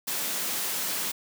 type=high-pass noise; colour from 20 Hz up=white; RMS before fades=-30 dBFS; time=0.07-1.12 s; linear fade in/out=10 ms; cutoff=140 Hz; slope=96 dB/octave; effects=none